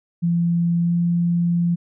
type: tone with pitch glide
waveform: sine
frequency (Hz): 170.7 to 172.09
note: F3 to F3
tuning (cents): -39 to -25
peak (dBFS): -16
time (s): 0.22-1.76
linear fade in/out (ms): 20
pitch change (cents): +14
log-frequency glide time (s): 0.81-0.93
effects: none